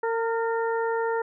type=harmonic tone with a mistuned harmonic; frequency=456.1 Hz; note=A#4; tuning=38 cents flat; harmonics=1 / 2 / 3 / 4; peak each=-25 / -29 / -34 / -37 dBFS; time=0.03-1.22 s; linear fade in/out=5 ms; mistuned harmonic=3; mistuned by=+35 cents; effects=none